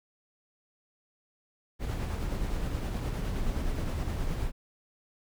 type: noise with tremolo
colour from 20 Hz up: brown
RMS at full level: -30 dBFS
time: 1.79-4.52 s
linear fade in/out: 50 ms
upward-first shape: sine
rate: 9.6 Hz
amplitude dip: 30%
effects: none